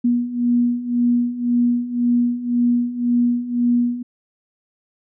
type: beating tone pair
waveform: sine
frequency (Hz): 240 / 241.9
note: B3 / B3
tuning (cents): -49 / -36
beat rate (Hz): 1.9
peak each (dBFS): -21 / -17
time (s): 0.04-4.03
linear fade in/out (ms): 10
effects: none